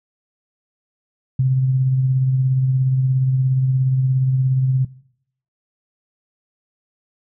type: tone with tremolo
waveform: sine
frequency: 130.9 Hz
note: C3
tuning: 1 cent sharp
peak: -12 dBFS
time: 1.39-4.85 s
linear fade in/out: 5 ms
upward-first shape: triangle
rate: 17 Hz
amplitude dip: 35%
effects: noise-tail reverb RT60 0.7 s tail -21 dB re dry